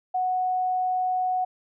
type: tone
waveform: sine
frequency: 738 Hz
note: F#5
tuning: 5 cents flat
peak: -22 dBFS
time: 0.14-1.45 s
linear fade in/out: 10 ms
effects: none